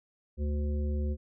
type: harmonic tone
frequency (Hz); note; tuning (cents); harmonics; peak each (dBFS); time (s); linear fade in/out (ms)
73.42; D2; 0; 1 / 3 / 5 / 7; -28 / -38 / -42 / -45; 0.37-1.17; 50
effects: none